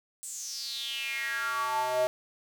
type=tone with high-pass filter sweep; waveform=square; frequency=126.5 Hz; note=B2; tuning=42 cents sharp; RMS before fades=-32 dBFS; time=0.23-2.07 s; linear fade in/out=0 ms; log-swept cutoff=8300 to 580 Hz; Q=6.4; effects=none